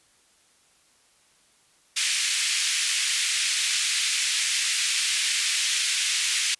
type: band-pass noise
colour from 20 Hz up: pink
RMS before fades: -25 dBFS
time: 1.96-6.55 s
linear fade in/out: 10 ms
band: 2100 to 10000 Hz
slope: 24 dB/octave
effects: white hiss -61 dBFS RMS until 6.59 s + resampled to 24000 Hz